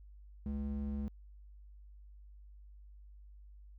triangle ring-modulated tone, 140 Hz, C#3, 18 cents sharp, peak -30 dBFS, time 0.46-1.08 s, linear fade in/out 0 ms, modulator 71.7 Hz, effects added 50 Hz sine -52 dBFS peak until 3.78 s

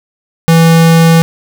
square tone, 164.81 Hz, E3, in tune, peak -4 dBFS, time 0.48-1.22 s, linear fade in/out 0 ms, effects none

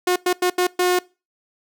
sawtooth tone bursts at uneven times, 360.6 Hz, F#4, 45 cents flat, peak -12 dBFS, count 5, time 0.07-0.16 / 0.26-0.33 / 0.42-0.5 / 0.58-0.67 / 0.79-0.99 s, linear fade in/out 5 ms, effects noise-tail reverb RT60 0.3 s tail -23 dB re dry

